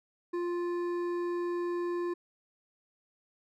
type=tone with hard clipping; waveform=sine; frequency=349.2 Hz; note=F4; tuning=in tune; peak=-32 dBFS; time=0.33-2.14 s; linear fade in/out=10 ms; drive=9 dB; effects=none